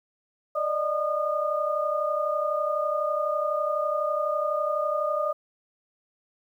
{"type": "tone cluster", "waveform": "sine", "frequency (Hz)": [587, 619, 1220], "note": ["D5", "D#5", "D#6"], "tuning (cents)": [-1, -9, -34], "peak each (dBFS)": -28, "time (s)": [0.55, 5.33], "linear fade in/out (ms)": 10, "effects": ["10-bit"]}